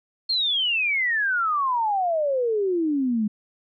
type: exponential sweep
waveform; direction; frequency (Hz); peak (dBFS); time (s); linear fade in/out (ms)
sine; down; 4308 to 205.1; -20; 0.29-3.28; 10
effects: none